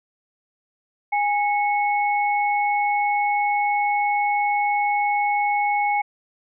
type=tone pair together; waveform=sine; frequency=823 / 2197 Hz; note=G#5 / C#7; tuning=-16 / -16 cents; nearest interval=octave + perfect fourth; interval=1700 cents; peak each=-19 / -25 dBFS; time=1.12-6.02 s; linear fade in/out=10 ms; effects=none